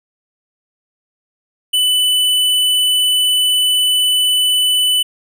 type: tone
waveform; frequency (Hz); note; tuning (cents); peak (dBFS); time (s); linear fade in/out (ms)
square; 2992; F#7; +19; -12; 1.73-5.03; 10
effects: none